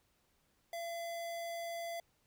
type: tone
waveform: square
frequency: 678 Hz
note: E5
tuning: 49 cents sharp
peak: -40 dBFS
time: 0.73-2 s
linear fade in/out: 2 ms
effects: pink hiss -75 dBFS RMS until 2.26 s

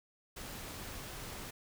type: noise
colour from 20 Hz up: pink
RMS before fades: -45 dBFS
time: 0.36-1.51 s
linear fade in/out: 10 ms
effects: none

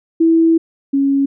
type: tone pair in turn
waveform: sine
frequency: 328 / 276.3 Hz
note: E4 / C#4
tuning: -9 / -6 cents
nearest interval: minor third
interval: 297 cents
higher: first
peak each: -8 / -11 dBFS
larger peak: first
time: 0.2-0.58 / 0.93-1.26 s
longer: first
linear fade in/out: 10 ms
effects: none

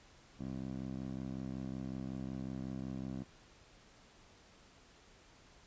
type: tone with band-pass filter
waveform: 15% pulse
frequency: 65.41 Hz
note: C2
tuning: in tune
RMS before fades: -42 dBFS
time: 0.39-3.24 s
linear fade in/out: 20 ms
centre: 240 Hz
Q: 1.2
effects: pink hiss -62 dBFS RMS until 5.66 s + resampled to 16000 Hz

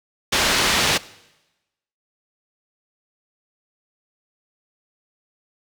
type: low-pass noise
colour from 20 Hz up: white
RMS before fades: -19 dBFS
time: 0.32-0.98 s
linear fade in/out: 10 ms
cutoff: 4500 Hz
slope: 12 dB/octave
effects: noise-tail reverb RT60 1.0 s tail -20 dB re dry

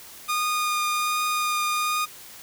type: tone with vibrato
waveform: sawtooth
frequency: 1223 Hz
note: D#6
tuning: 30 cents flat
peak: -19 dBFS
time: 0.28-2.06 s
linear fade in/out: 20 ms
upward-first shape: triangle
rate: 1.3 Hz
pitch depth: 11 cents each way
effects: white hiss -44 dBFS RMS until 2.42 s

